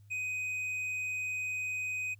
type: tone with tanh clipping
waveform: sine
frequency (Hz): 2505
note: D#7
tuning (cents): +11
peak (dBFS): -34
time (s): 0.1-2.15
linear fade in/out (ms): 20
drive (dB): 6
effects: added 102 Hz sine -54 dBFS peak until 2.19 s + white hiss -75 dBFS RMS until 2.19 s